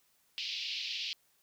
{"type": "band-pass noise", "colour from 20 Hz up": "pink", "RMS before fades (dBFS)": -38, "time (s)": [0.38, 1.13], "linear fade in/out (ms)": 0, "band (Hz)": [2500, 5000], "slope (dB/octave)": 48, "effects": ["white hiss -71 dBFS RMS until 1.42 s"]}